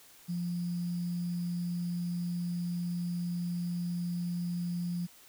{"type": "tone with sample-and-hold", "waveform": "sine", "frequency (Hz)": 174.6, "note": "F3", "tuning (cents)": 0, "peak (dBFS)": -31, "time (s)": [0.28, 5.07], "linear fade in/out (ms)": 20, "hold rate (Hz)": 4900, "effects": ["white hiss -57 dBFS RMS until 5.28 s"]}